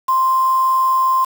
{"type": "tone with quantisation", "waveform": "sine", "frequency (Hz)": 1046.5, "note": "C6", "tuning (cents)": 0, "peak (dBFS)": -12, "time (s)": [0.08, 1.25], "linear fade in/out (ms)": 10, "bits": 5, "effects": []}